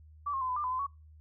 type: tone with pitch steps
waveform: sine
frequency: 1155 / 1074 / 1025 / 1005 / 1193 / 1010 / 1026 / 1119 Hz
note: D6 / C6 / C6 / B5 / D6 / B5 / C6 / C#6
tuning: -29 / +45 / -36 / +30 / +27 / +39 / -34 / +16 cents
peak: -30 dBFS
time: 0.26-0.868 s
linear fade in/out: 10 ms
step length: 76 ms
effects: noise-tail reverb RT60 0.3 s tail -26 dB re dry + added 77 Hz sine -52 dBFS peak until 1.2 s